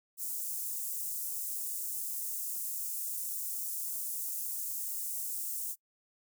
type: high-pass noise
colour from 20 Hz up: white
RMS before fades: -37 dBFS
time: 0.17-5.76 s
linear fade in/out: 50 ms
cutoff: 7300 Hz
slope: 24 dB/octave
effects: noise-tail reverb RT60 0.1 s tail -24 dB re dry